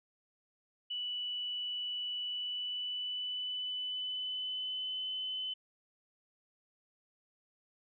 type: tone with pitch glide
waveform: sine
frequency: 2960 to 3031 Hz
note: F#7 to F#7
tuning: 0 to +41 cents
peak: -35 dBFS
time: 0.9-5.54 s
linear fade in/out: 10 ms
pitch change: +41 cents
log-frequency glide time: 2.22-5.07 s
effects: none